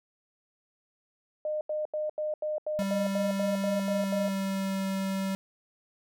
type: tone bursts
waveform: sine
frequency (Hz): 610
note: D#5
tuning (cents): -34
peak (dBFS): -28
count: 12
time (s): 1.45-4.283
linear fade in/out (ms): 2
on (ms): 160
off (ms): 83
type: tone with pitch glide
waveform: square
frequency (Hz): 196 to 193.19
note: G3 to G3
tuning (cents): 0 to -25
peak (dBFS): -29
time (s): 2.79-5.35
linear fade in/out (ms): 0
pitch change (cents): -25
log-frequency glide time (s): 3.77-4.86
effects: none